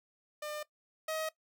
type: tone pair in turn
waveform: sawtooth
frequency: 601 / 632.2 Hz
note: D5 / D#5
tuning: +40 / +27 cents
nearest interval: minor second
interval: 87 cents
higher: second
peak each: -34 / -30 dBFS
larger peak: second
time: 0.42-0.63 / 1.08-1.29 s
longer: neither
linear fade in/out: 5 ms
effects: noise-tail reverb RT60 0.1 s tail -18 dB re dry